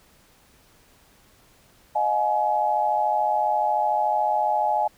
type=tone cluster; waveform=sine; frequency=618 / 712 / 845 Hz; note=D#5 / F5 / G#5; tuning=-12 / +33 / +30 cents; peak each=-27 / -26 / -21 dBFS; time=1.95-4.88 s; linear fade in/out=10 ms; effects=pink hiss -57 dBFS RMS until 4.97 s